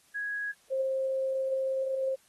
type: tone pair in turn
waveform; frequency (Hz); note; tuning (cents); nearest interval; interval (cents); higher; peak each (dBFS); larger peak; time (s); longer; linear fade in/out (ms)
sine; 1661.2 / 530.7; G#6 / C5; 0 / +24; octave + minor sixth; 1976; first; -31 / -27; second; 0.14-0.53 / 0.7-2.16; second; 20
effects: white hiss -64 dBFS RMS until 2.28 s + AAC 32 kbps